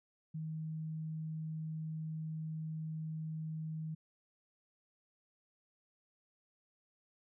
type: tone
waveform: sine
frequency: 157.9 Hz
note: D#3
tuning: 26 cents sharp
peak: -38 dBFS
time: 0.34-3.95 s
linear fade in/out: 10 ms
effects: none